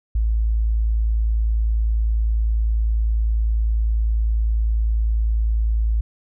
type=tone; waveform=sine; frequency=55 Hz; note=A1; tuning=in tune; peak=-16 dBFS; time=0.15-6.01 s; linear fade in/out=5 ms; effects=none